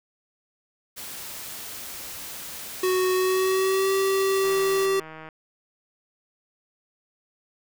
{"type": "noise", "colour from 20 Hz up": "white", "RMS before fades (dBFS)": -37, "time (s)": [0.96, 4.87], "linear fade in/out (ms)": 20}
{"type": "tone with pitch glide", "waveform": "square", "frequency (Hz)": [370, 387.1], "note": ["F#4", "G4"], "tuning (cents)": [0, -22], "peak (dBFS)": -21, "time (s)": [2.83, 5], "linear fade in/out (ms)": 5, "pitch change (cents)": 78, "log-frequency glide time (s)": [3.15, 3.92]}
{"type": "click train", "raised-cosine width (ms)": 0.5, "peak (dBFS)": -26, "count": 135, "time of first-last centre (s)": [4.44, 5.288], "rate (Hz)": 158}
{"effects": []}